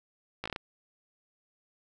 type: slowing click train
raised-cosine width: 0.3 ms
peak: -19 dBFS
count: 6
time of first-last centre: 0.44-0.561 s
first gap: 16 ms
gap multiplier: 1.21
effects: none